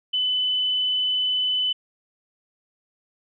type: tone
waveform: sine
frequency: 3009 Hz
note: F#7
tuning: 28 cents sharp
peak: -20 dBFS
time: 0.13-1.73 s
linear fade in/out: 10 ms
effects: none